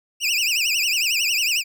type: tone with vibrato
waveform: 25% pulse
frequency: 2641 Hz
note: E7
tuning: 3 cents sharp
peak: -15 dBFS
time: 0.2-1.64 s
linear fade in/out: 50 ms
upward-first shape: triangle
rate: 11 Hz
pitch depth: 220 cents each way
effects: none